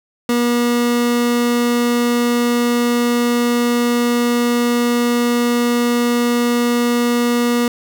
30% pulse tone, 240 Hz, B3, 49 cents flat, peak -11 dBFS, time 0.29-7.68 s, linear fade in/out 2 ms, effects none

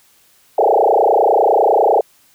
sine tone with frequency modulation, 622.3 Hz, D#5, in tune, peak -9 dBFS, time 0.58-2.01 s, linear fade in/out 5 ms, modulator 30 Hz, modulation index 7.3, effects white hiss -53 dBFS RMS until 2.34 s

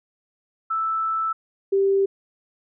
sine tone pair in turn, 1318.5 / 392 Hz, E6 / G4, 0 / 0 cents, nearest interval octave + major sixth, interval 2100 cents, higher first, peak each -21 / -16 dBFS, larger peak second, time 0.7-1.33 / 1.72-2.06 s, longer first, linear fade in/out 10 ms, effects none

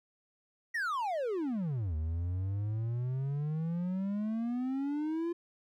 triangle exponential two-way sweep, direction down then up, 1951 to 76.4 to 347.1 Hz, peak -29 dBFS, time 0.74-5.33 s, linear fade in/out 10 ms, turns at 1.95 s, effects none

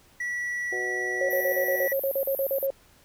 triangle tone, 1945 Hz, B6, 27 cents flat, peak -26 dBFS, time 0.2-1.93 s, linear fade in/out 5 ms
harmonic tone, 123.47 Hz, B2, in tune, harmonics 3 / 4 / 5 / 6, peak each -33 / -37 / -43 / -39 dBFS, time 0.72-1.87 s, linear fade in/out 5 ms
sine tone bursts, 544 Hz, C#5, 33 cents flat, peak -23 dBFS, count 13, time 1.21-2.704 s, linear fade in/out 2 ms, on 78 ms, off 40 ms
pink band-pass noise, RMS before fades -35 dBFS, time 1.3-2.67 s, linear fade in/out 10 ms, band 12000 to 14000 Hz, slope 96 dB/octave
effects pink hiss -58 dBFS RMS until 3.04 s

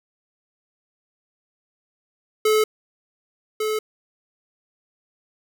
square tone pair in turn, 431.3 / 431.3 Hz, A4 / A4, -35 / -35 cents, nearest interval unison, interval 0 cents, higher neither, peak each -16 / -22 dBFS, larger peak first, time 2.45-2.64 / 3.6-3.79 s, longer neither, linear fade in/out 5 ms, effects none

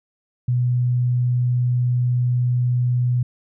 sine tone, 123.47 Hz, B2, in tune, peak -16 dBFS, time 0.48-3.23 s, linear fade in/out 5 ms, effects none

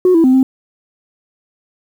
sine tone with pitch steps, 365.8 / 329.4 / 258 / 262.4 Hz, F#4 / E4 / C4 / C4, -20 / -1 / -24 / +5 cents, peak -5 dBFS, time 0.05-0.43 s, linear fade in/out 2 ms, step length 95 ms, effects tanh soft clip ceiling -4 dBFS + 7-bit

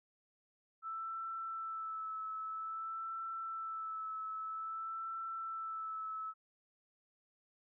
sine tone with vibrato, 1318.5 Hz, E6, in tune, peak -39 dBFS, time 0.82-6.34 s, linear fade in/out 50 ms, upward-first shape sine, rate 0.51 Hz, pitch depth 23 cents each way, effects none

